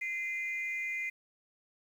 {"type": "tone pair together", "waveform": "sine", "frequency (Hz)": [2065, 2426], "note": ["C7", "D#7"], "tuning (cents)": [-23, -44], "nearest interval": "minor third", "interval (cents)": 279, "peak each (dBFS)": [-33, -38], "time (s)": [0.01, 1.1], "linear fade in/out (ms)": 10, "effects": ["tanh soft clip ceiling -28 dBFS", "10-bit"]}